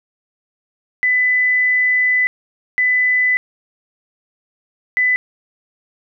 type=tone bursts at uneven times; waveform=sine; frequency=2000 Hz; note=B6; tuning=21 cents sharp; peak=-12 dBFS; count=3; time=1.03-2.27 / 2.78-3.37 / 4.97-5.16 s; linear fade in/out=0 ms; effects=none